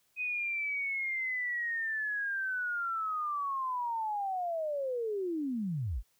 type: linear sweep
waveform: sine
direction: down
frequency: 2515 to 36.71 Hz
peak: -31 dBFS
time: 0.16-6.03 s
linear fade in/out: 50 ms
effects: white hiss -72 dBFS RMS until 6.19 s